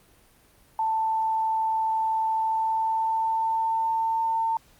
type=tone with pitch glide; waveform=sine; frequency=886 to 901.5 Hz; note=A5 to A5; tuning=+12 to +42 cents; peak=-22 dBFS; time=0.79-4.57 s; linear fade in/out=2 ms; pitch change=+30 cents; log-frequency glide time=2.35-4.24 s; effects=pink hiss -58 dBFS RMS until 4.79 s + Opus 32 kbps